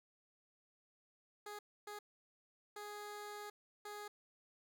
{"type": "tone bursts at uneven times", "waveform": "15% pulse", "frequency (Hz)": 415.3, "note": "G#4", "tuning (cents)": 0, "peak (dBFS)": -40, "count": 4, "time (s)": [[1.46, 1.59], [1.87, 1.99], [2.76, 3.5], [3.85, 4.08]], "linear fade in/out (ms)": 5, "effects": []}